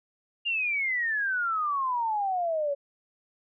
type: exponential sweep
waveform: sine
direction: down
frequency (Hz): 2838 to 554.4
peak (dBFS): -25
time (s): 0.45-2.75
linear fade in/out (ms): 20
effects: none